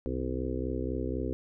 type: harmonic tone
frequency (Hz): 64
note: C2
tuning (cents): -38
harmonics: 1 / 2 / 4 / 5 / 6 / 7 / 8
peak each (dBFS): -35 / -39 / -36 / -38 / -38 / -39 / -41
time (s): 0.06-1.33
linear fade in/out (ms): 0
effects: none